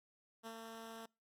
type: tone with ADSR envelope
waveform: 10% pulse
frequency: 226 Hz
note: A3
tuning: 47 cents sharp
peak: -37 dBFS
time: 0.43-1.06 s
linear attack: 35 ms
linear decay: 70 ms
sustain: -3 dB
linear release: 6 ms
effects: noise-tail reverb RT60 0.3 s tail -26 dB re dry + AAC 64 kbps